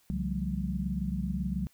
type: tone cluster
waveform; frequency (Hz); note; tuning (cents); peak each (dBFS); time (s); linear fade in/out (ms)
sine; 66.3 / 141.7 / 173.2 / 191.5 / 218.8; C2 / C#3 / F3 / G3 / A3; +23 / +38 / -14 / -40 / -9; -35 / -40 / -35 / -33 / -40; 0.1-1.67; 0
effects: white hiss -66 dBFS RMS until 1.73 s